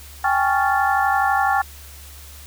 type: tone cluster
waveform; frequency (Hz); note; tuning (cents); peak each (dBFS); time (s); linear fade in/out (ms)
sine; 786 / 838 / 1111 / 1389 / 1750; G5 / G#5 / C#6 / F6 / A6; +4 / +15 / +4 / -10 / -10; -19 / -23 / -24 / -23 / -25; 0.24-1.62; 5
effects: added 71 Hz sine -40 dBFS peak until 2.46 s + white hiss -43 dBFS RMS until 2.46 s